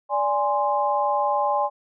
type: tone cluster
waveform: sine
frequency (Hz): 583 / 827 / 1044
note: D5 / G#5 / C6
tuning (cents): -13 / -8 / -4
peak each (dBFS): -25 / -22 / -25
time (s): 0.09-1.7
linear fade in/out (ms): 50
effects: none